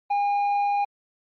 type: tone with tanh clipping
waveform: triangle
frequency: 812 Hz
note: G#5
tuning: 39 cents flat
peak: -21 dBFS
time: 0.1-0.85 s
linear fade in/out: 10 ms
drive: 9 dB
effects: MP3 32 kbps